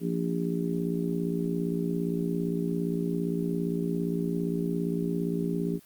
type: harmonic tone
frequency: 57.5 Hz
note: A#1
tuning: 23 cents flat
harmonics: 3 / 4 / 5 / 6 / 7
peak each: -29 / -34 / -33 / -42 / -33 dBFS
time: 0-5.8 s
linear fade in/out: 50 ms
effects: white hiss -57 dBFS RMS until 5.85 s + Opus 24 kbps